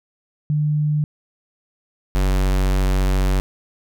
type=tone pair in turn; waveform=sine / square; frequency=150 / 47.25 Hz; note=D3 / F#1; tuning=+37 / +37 cents; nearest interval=octave + minor sixth; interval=2000 cents; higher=first; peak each=-16 dBFS; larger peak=neither; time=0.5-1.04 / 2.15-3.4 s; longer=second; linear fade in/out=0 ms; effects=none